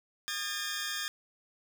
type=tone cluster; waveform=15% pulse; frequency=1226 / 1623 / 1787 Hz; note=D#6 / G#6 / A6; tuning=-26 / -40 / +26 cents; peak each=-35 / -30 / -31 dBFS; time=0.28-1.08 s; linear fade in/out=0 ms; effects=none